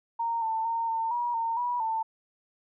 sine tone with pitch steps, 925 / 892 / 918 / 904 / 960 / 914 / 972 / 893 Hz, A#5 / A5 / A#5 / A5 / B5 / A#5 / B5 / A5, -14 / +23 / -27 / +47 / -49 / -34 / -28 / +25 cents, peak -26 dBFS, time 0.19-2.03 s, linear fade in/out 10 ms, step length 230 ms, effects none

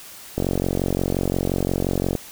click train, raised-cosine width 2 ms, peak -8 dBFS, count 82, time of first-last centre 0.38-2.152 s, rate 45.7 Hz, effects white hiss -41 dBFS RMS until 2.31 s

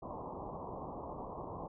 white low-pass noise, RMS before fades -44 dBFS, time 0.02-1.68 s, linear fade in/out 10 ms, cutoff 1100 Hz, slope 96 dB/octave, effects none

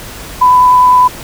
sine tone with vibrato, 999 Hz, B5, 20 cents sharp, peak -3 dBFS, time 0.41-1.08 s, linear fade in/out 10 ms, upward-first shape triangle, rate 9.9 Hz, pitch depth 9 cents each way, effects added 50 Hz sine -37 dBFS peak until 1.23 s + pink hiss -28 dBFS RMS until 1.23 s

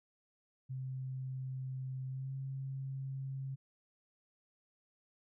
sine tone with pitch glide, 130.81 to 134.49 Hz, C3 to C3, 0 to +48 cents, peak -38 dBFS, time 0.69-3.56 s, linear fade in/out 20 ms, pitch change +48 cents, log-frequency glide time 2.08-2.33 s, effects none

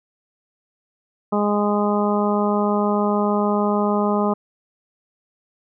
harmonic tone, 206.6 Hz, G#3, 9 cents flat, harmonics 1 / 2 / 3 / 4 / 5 / 6, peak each -20 / -23 / -25 / -26 / -27 / -28 dBFS, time 1.32-4.34 s, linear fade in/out 10 ms, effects none

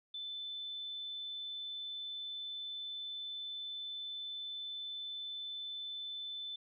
sine tone, 3520 Hz, A7, in tune, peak -40 dBFS, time 0.14-6.56 s, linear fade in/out 5 ms, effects none

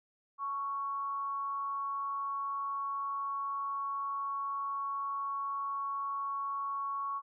sine tone with frequency modulation, 1111 Hz, C#6, 4 cents sharp, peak -33 dBFS, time 0.38-7.22 s, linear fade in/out 50 ms, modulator 240 Hz, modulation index 0.24, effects none

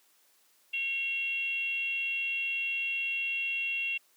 sine tone with frequency modulation, 2738 Hz, F7, 35 cents flat, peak -29 dBFS, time 0.73-3.98 s, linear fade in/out 10 ms, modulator 561 Hz, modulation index 0.42, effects white hiss -66 dBFS RMS until 4.16 s + high-pass 300 Hz 12 dB/octave

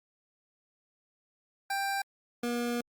25% pulse tone pair in turn, 789 / 239.5 Hz, G5 / A#3, +11 / +47 cents, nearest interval octave + major sixth, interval 2064 cents, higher first, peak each -26 dBFS, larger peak neither, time 1.7-2.02 / 2.43-2.81 s, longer second, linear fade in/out 5 ms, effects Opus 48 kbps

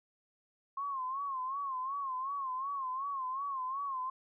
sine tone with vibrato, 1074 Hz, C6, 45 cents sharp, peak -34 dBFS, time 0.77-4.1 s, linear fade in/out 5 ms, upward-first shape sine, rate 2.7 Hz, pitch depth 99 cents each way, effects none

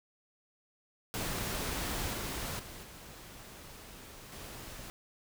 pink noise with level steps, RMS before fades -36 / -38 / -47 / -50 / -46 dBFS, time 1.14-4.9 s, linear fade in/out 0 ms, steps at 2.13 / 2.59 / 2.83 / 4.32 s, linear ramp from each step 5 ms, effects none

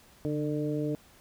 harmonic tone with a mistuned harmonic, 150 Hz, D3, 37 cents sharp, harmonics 1 / 2 / 3 / 4, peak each -33 / -31 / -34 / -39 dBFS, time 0.25-0.95 s, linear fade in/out 0 ms, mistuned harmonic 1, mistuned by -44 cents, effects pink hiss -58 dBFS RMS until 1.2 s

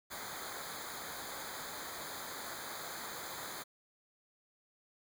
pink noise with comb filter, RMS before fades -44 dBFS, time 0.1-3.64 s, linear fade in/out 20 ms, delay 0.36 ms, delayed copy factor -0.95, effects none

